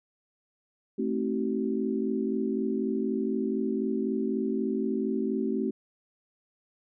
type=chord; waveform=sine; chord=A diminished seventh; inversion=none; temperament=just; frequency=220 / 264 / 316.8 / 380.2 Hz; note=A3 / C4 / Eb4 / Gb4; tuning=0 / +16 / +31 / +47 cents; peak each=-30 / -31 / -36 / -31 dBFS; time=0.98-5.71 s; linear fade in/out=10 ms; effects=none